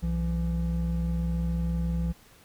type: tone pair together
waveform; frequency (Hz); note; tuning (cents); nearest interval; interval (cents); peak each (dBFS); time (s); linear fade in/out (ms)
triangle; 62.88 / 168.7; B1 / E3; +32 / +40; octave + perfect fourth; 1708; -26; 0.02-2.13; 20
effects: pink hiss -56 dBFS RMS until 2.44 s